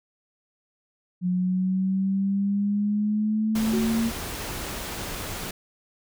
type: exponential sweep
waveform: sine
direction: up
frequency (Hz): 179.3 to 230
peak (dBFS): -21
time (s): 1.21-4.12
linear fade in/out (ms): 50
type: noise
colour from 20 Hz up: pink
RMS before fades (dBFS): -33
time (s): 3.55-5.51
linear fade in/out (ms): 5
type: tone with exponential decay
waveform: sine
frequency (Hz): 371.4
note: F#4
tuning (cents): +7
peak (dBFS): -25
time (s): 3.73-4.47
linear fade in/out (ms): 5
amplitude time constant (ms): 160
effects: none